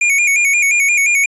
square tone with vibrato, 2315 Hz, D7, 25 cents flat, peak -11 dBFS, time 0.01-1.26 s, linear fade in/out 5 ms, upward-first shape square, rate 5.7 Hz, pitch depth 70 cents each way, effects resampled to 24000 Hz

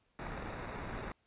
pink noise with sample-and-hold, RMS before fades -42 dBFS, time 0.19-1.12 s, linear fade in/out 0 ms, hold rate 3150 Hz, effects pink hiss -75 dBFS RMS until 1.26 s + resampled to 8000 Hz

